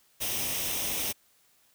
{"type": "noise with comb filter", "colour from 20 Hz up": "white", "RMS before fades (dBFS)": -31, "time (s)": [0.2, 1.13], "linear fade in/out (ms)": 20, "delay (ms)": 0.34, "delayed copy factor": 0.55, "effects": ["white hiss -65 dBFS RMS until 1.74 s"]}